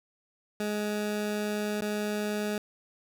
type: tone with dropouts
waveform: 20% pulse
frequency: 209.4 Hz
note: G#3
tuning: 15 cents sharp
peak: -24 dBFS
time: 0.6-2.58 s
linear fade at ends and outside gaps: 2 ms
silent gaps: 1.809-1.819 s
effects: none